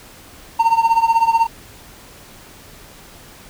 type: tone with tremolo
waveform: triangle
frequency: 913 Hz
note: A#5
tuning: 36 cents flat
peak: -6 dBFS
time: 0.59-1.47 s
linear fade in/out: 10 ms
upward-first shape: triangle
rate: 16 Hz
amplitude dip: 90%
effects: pink hiss -42 dBFS RMS until 3.49 s